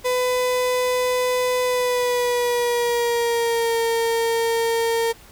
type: tone with pitch glide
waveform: 35% pulse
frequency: 501 to 459.4 Hz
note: B4 to A#4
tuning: +25 to -25 cents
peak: -17 dBFS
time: 0.04-5.13 s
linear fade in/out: 20 ms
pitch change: -150 cents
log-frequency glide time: 1.63-3.79 s
effects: pink hiss -47 dBFS RMS until 5.31 s